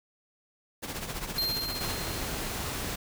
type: noise with tremolo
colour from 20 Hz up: pink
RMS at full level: -33 dBFS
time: 0.82-1.93 s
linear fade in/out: 20 ms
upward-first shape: triangle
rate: 15 Hz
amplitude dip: 70%
type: tone with exponential decay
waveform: square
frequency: 4186 Hz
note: C8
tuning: in tune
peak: -26 dBFS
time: 1.38-2.9 s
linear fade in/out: 2 ms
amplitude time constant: 330 ms
type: noise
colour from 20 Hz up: pink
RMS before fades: -34 dBFS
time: 1.8-2.96 s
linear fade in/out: 10 ms
effects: none